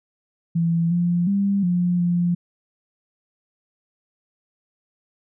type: tone with pitch steps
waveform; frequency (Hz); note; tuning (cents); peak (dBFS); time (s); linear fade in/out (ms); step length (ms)
sine; 167.4 / 174 / 198.8 / 176.9 / 174.4; E3 / F3 / G3 / F3 / F3; +27 / -6 / +25 / +23 / -2; -17; 0.55-2.35; 10; 360
effects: none